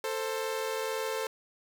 sawtooth tone pair together, 443.7 / 525.7 Hz, A4 / C5, +14 / +8 cents, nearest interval minor third, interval 294 cents, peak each -29 / -31 dBFS, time 0.04-1.27 s, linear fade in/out 2 ms, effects none

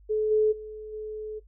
sine tone with level steps, 430 Hz, A4, 40 cents flat, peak -22 / -18 / -36 / -32 dBFS, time 0.09-1.4 s, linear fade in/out 20 ms, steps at 0.3 / 0.51 / 0.92 s, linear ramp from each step 20 ms, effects noise-tail reverb RT60 0.1 s tail -17 dB re dry + added 50 Hz sine -51 dBFS peak until 1.47 s

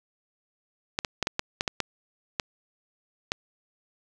clicks, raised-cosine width 0.2 ms, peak -8 dBFS, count 10, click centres 0.989 / 1.048 / 1.227 / 1.271 / 1.394 / 1.609 / 1.678 / 1.803 / 2.398 / 3.319 s, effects none

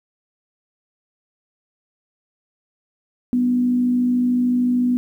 sine tone with frequency modulation, 246.9 Hz, B3, in tune, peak -15 dBFS, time 3.33-4.97 s, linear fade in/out 0 ms, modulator 53.6 Hz, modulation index 0.24, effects 9-bit

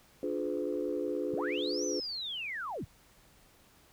sine chord, D diminished seventh, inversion none, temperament just, 293.7 / 352.4 / 422.9 / 507.5 Hz, D4 / F4 / Ab4 / Cb5, 0 / +16 / +31 / +47 cents, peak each -36 dBFS, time 0.23-2 s, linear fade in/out 2 ms
sine linear two-way sweep, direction up then down, 43.65 to 6150 to 43.65 Hz, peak -35 dBFS, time 1.33-2.85 s, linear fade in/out 10 ms, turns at 1.85 s
effects tanh soft clip ceiling -22 dBFS + pink hiss -62 dBFS RMS until 3.92 s

